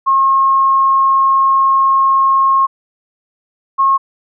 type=tone pair in turn; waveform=sine; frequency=1079 / 1083.9 Hz; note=C#6 / C#6; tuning=-47 / -39 cents; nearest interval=unison; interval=8 cents; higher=second; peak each=-8 dBFS; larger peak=neither; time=0.06-2.67 / 3.78-3.98 s; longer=first; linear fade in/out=20 ms; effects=none